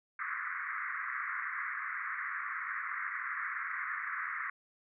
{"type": "band-pass noise", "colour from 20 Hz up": "white", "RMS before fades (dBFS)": -38, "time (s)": [0.19, 4.5], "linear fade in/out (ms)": 5, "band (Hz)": [1100, 2100], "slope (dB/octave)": 96, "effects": []}